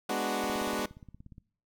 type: chord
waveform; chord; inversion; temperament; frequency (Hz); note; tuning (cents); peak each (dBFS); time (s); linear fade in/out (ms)
15% pulse; G# half-diminished seventh; none; equal; 207.7 / 246.9 / 293.7 / 370; G#3 / B3 / D4 / F#4; 0 / 0 / 0 / 0; -29; 0.09-0.86; 5
type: click train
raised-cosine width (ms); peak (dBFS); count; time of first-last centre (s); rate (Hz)
5; -36; 17; 0.44-1.381; 17
effects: noise-tail reverb RT60 0.5 s tail -22 dB re dry